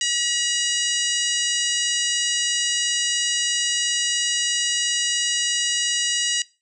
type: harmonic tone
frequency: 963 Hz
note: B5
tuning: 44 cents flat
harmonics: 2 / 3 / 4 / 5 / 6 / 7 / 8 / 9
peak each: -29 / -24 / -30 / -30 / -28 / -29 / -30 / -35 dBFS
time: 0.01-6.42 s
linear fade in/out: 2 ms
effects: noise-tail reverb RT60 0.3 s tail -21 dB re dry

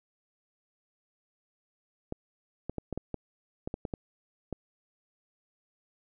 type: clicks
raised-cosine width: 2 ms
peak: -20 dBFS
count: 11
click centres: 2.124 / 2.696 / 2.783 / 2.927 / 2.976 / 3.143 / 3.675 / 3.741 / 3.852 / 3.938 / 4.527 s
effects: none

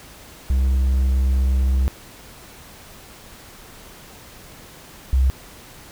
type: tone pair in turn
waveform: triangle / sine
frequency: 65.41 / 65.41 Hz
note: C2 / C2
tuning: 0 / 0 cents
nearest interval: unison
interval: 0 cents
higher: neither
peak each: -13 dBFS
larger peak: neither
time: 0.5-1.88 / 5.13-5.3 s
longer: first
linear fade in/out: 0 ms
effects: pink hiss -43 dBFS RMS until 5.91 s

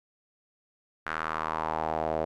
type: tone with band-pass filter sweep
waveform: sawtooth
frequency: 79.2 Hz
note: D#2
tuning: 31 cents sharp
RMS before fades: -31 dBFS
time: 1.06-2.25 s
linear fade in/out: 10 ms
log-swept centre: 1500 to 590 Hz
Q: 3.1
effects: none

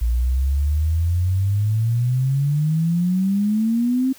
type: exponential sweep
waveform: sine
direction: up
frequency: 57 to 266.2 Hz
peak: -16 dBFS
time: 0.01-4.13 s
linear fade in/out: 10 ms
effects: white hiss -47 dBFS RMS until 4.18 s

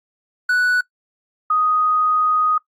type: tone pair in turn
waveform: triangle / sine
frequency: 1480 / 1246.9 Hz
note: F#6 / D#6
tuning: 0 / +3 cents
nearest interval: minor third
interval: 297 cents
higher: first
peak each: -12 / -14 dBFS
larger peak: first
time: 0.49-0.81 / 1.5-2.58 s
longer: second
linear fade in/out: 5 ms
effects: noise-tail reverb RT60 0.1 s tail -21 dB re dry + AAC 64 kbps

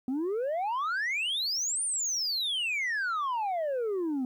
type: exponential two-way sweep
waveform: sine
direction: up then down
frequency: 246.9 to 9380 to 246.9 Hz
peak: -25 dBFS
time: 0.08-4.25 s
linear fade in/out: 2 ms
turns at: 1.83 s
effects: tanh soft clip ceiling -27 dBFS + 11-bit

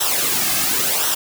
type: noise with flanger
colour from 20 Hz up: white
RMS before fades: -19 dBFS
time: 0-1.15 s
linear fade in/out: 10 ms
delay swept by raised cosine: 0.43 to 2.13 ms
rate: 0.93 Hz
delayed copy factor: -0.65
effects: none

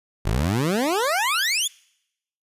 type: exponential sweep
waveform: 20% pulse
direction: up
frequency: 45.22 to 3590 Hz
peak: -15 dBFS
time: 0.25-1.68 s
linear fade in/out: 10 ms
effects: noise-tail reverb RT60 0.8 s tail -25 dB re dry + resampled to 32000 Hz

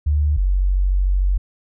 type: tone pair in turn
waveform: sine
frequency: 74 / 46.71 Hz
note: D2 / F#1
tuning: +14 / +17 cents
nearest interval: minor sixth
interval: 797 cents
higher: first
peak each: -14 dBFS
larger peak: neither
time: 0.06-0.37 / 0.37-1.38 s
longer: second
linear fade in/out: 10 ms
effects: none

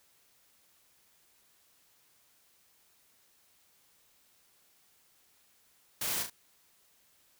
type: noise with echo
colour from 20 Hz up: white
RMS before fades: -34 dBFS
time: 6.01-6.23 s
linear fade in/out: 5 ms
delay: 35 ms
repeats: 2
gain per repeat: -6 dB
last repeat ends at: 6.3 s
effects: white hiss -67 dBFS RMS until 7.39 s

